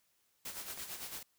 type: noise with tremolo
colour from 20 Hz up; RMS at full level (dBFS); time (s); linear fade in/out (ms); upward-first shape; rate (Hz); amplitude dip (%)
white; -42; 0.45-1.23; 5; sine; 8.9; 60
type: clicks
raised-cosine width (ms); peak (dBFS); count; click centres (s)
0.5; -36; 3; 0.501 / 0.57 / 0.776
effects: white hiss -75 dBFS RMS until 1.38 s